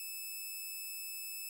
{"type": "tone", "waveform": "5% pulse", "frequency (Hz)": 2611, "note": "E7", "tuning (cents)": -17, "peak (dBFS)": -32, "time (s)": [0, 1.49], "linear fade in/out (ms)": 2, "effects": []}